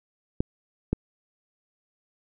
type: clicks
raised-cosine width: 3 ms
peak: -10 dBFS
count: 2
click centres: 0.405 / 0.93 s
effects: none